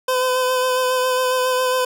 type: tone with vibrato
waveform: 25% pulse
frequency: 509 Hz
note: C5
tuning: 48 cents flat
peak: -13 dBFS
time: 0.08-1.85 s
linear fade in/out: 5 ms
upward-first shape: sine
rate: 7.3 Hz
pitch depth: 19 cents each way
effects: none